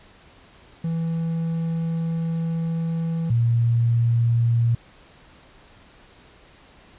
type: tone pair in turn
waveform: triangle / sine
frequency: 164.81 / 117.11 Hz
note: E3 / A#2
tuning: 0 / +8 cents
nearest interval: tritone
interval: 592 cents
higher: first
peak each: -20 / -16 dBFS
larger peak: second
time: 0.84-3.3 / 3.3-4.75 s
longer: first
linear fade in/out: 5 ms
effects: pink hiss -51 dBFS RMS until 6.98 s + resampled to 8000 Hz